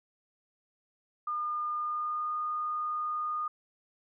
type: tone with pitch glide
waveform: sine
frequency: 1212 to 1225.4 Hz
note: D#6 to D#6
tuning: -46 to -27 cents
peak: -30 dBFS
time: 1.27-3.48 s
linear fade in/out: 5 ms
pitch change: +19 cents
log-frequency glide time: 1.74-2.33 s
effects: none